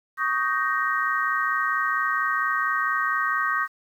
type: chord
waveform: sine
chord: Eb dominant seventh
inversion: third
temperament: just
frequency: 1120.1 / 1244.5 / 1555.6 / 1866.8 Hz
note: Db6 / Eb6 / G6 / Bb6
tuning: +18 / 0 / -14 / +2 cents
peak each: -27 dBFS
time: 0.17-3.68 s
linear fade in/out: 50 ms
effects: 9-bit